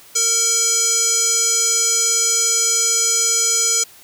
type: tone with band-pass filter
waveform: square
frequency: 458.7 Hz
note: A#4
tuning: 28 cents flat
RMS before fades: -17 dBFS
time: 0.15-3.84 s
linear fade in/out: 10 ms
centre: 6700 Hz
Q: 5.1
effects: white hiss -45 dBFS RMS until 4.03 s